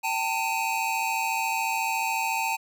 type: tone cluster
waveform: square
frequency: 782 / 896 / 2519 Hz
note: G5 / A5 / D#7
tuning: -4 / +31 / +21 cents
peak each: -33 / -28 / -31 dBFS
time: 0.03-2.57 s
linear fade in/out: 20 ms
effects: none